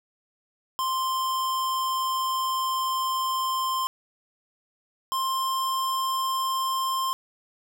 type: tone pair in turn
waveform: square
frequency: 1046.5 / 1053.2 Hz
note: C6 / C6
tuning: 0 / +11 cents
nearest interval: unison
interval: 11 cents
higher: second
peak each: -25 / -25 dBFS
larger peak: neither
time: 0.79-3.87 / 5.12-7.13 s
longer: first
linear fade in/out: 0 ms
effects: 10-bit